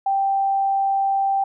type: tone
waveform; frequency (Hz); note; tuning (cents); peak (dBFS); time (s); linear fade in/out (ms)
sine; 784; G5; 0; -17; 0.06-1.44; 5
effects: none